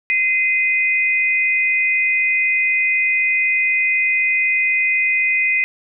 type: tone pair together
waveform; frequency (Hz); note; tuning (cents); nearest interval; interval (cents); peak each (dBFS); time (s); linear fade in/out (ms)
sine; 2059 / 2487; C7 / D#7; -28 / -1; minor third; 327; -17; 0.1-5.64; 0
effects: none